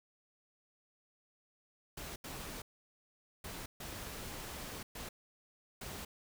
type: noise bursts at uneven times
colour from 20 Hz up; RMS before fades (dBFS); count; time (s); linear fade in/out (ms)
pink; -45; 6; 1.97-2.16 / 2.24-2.62 / 3.44-3.66 / 3.8-4.83 / 4.95-5.09 / 5.81-6.05; 5
effects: none

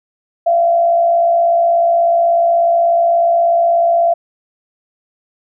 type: tone with frequency modulation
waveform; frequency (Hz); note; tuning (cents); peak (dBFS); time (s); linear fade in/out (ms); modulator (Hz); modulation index
sine; 682; F5; -41; -9; 0.46-4.14; 10; 56.5; 0.43
effects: none

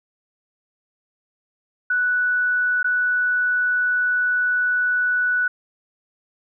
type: tone with dropouts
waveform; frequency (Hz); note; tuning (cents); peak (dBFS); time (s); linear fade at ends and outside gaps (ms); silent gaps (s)
sine; 1480; F#6; 0; -17; 1.9-5.48; 5; 2.83-2.843
effects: none

